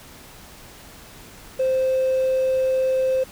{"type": "tone with hard clipping", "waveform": "triangle", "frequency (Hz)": 522, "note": "C5", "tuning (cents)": -4, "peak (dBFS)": -18, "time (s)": [1.59, 3.24], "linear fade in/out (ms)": 10, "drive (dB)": 4, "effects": ["pink hiss -44 dBFS RMS until 3.31 s"]}